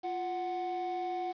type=tone pair together; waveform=triangle; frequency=349.2 / 739.9 Hz; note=F4 / F#5; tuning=0 / 0 cents; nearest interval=octave + minor second; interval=1300 cents; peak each=-36 / -32 dBFS; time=0.03-1.33 s; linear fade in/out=20 ms; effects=resampled to 11025 Hz + 9-bit